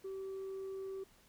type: tone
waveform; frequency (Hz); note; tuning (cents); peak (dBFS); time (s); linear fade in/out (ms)
sine; 385.2; G4; -30; -38; 0.04-1.04; 10
effects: tanh soft clip ceiling -39 dBFS + pink hiss -66 dBFS RMS until 1.28 s